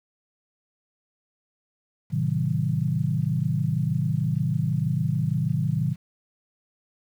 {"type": "chord", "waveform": "sine", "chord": "A diminished seventh", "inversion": "none", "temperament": "just", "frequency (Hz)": [110, 132, 158.4, 190.08], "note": ["A2", "C3", "Eb3", "Gb3"], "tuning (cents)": [0, 16, 31, 47], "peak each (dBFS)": [-29, -26, -25, -31], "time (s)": [2.1, 5.96], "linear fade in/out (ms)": 50, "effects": ["9-bit"]}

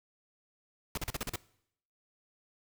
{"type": "noise bursts", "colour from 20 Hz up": "pink", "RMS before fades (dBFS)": -35, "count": 7, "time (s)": [0.95, 1.359], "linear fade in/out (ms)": 2, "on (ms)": 25, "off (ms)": 39, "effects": ["noise-tail reverb RT60 0.7 s tail -21 dB re dry"]}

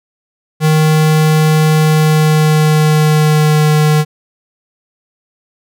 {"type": "tone with pitch glide", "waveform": "square", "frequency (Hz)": [155.56, 152.53], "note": ["D#3", "D#3"], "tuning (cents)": [0, -34], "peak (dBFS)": -8, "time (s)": [0.6, 4.05], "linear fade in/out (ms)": 50, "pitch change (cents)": -34, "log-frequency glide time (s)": [1.78, 3.68], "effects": []}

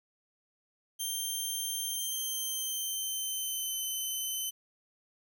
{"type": "tone with pitch glide", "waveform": "10% pulse", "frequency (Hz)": [3160, 3054], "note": ["G7", "G7"], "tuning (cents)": [13, -46], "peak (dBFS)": -25, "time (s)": [0.99, 4.51], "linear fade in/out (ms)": 20, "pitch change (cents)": -59, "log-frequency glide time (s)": [1.85, 3.87], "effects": ["11-bit"]}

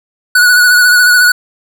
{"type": "tone with vibrato", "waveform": "square", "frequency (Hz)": 1470, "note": "F#6", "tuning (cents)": -12, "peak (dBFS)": -5, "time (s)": [0.35, 1.32], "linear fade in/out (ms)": 5, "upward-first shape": "sine", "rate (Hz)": 14, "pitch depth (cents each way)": 32, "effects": []}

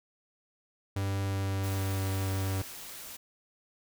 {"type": "tone with pitch glide", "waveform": "45% pulse", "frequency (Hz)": [98, 96.15], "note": ["G2", "G2"], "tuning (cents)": [0, -33], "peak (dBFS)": -29, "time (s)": [0.96, 2.62], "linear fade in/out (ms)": 5, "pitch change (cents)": -33, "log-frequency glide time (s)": [1.2, 2.14]}
{"type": "noise", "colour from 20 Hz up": "white", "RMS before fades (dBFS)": -44, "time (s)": [1.63, 3.17], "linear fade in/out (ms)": 10}
{"effects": []}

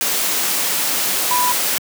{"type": "tone in noise", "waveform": "sine", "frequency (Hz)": 987.8, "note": "B5", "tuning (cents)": 0, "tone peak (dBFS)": -16, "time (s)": [1.31, 1.52], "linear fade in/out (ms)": 0, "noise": "white", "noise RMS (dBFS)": -19, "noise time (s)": [0.01, 1.78], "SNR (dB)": 0, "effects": ["high-pass 200 Hz 12 dB/octave"]}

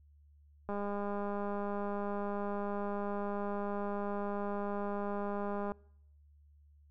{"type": "click train", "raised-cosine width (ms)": 1, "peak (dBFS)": -25, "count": 1022, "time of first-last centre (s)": [0.69, 5.72], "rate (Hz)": 203, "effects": ["noise-tail reverb RT60 0.7 s tail -25 dB re dry", "added 73 Hz sine -59 dBFS peak until 6.9 s"]}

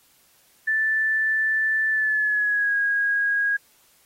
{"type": "tone with pitch glide", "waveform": "sine", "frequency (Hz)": [1760, 1642.1], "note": ["A6", "G#6"], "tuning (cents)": [0, -20], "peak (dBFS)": -19, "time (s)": [0.67, 3.57], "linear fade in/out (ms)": 10, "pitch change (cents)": -120, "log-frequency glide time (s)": [1.9, 2.76], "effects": ["white hiss -59 dBFS RMS until 4.05 s", "AAC 48 kbps"]}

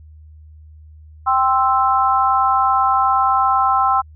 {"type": "chord", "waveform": "sine", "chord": "C major", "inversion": "second", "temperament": "equal", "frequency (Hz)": [784, 1046.5, 1318.5], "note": ["G5", "C6", "E6"], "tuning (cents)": [0, 0, 0], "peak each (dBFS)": -17, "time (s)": [1.26, 4.02], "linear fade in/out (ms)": 20, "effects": ["added 77 Hz sine -39 dBFS peak until 4.15 s"]}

